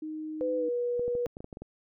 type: tone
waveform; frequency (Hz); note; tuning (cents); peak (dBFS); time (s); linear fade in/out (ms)
sine; 310.7; D#4; -2; -34; 0.02-0.69; 5
type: tone with pitch glide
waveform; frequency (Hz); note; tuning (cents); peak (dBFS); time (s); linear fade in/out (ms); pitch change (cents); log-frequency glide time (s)
sine; 504 to 484.3; B4 to B4; +35 to -34; -27; 0.41-1.26; 0; -69; 0.57-0.66
type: clicks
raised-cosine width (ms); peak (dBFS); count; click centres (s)
2; -28; 10; 0.995 / 1.08 / 1.152 / 1.266 / 1.369 / 1.405 / 1.444 / 1.528 / 1.571 / 1.62
effects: none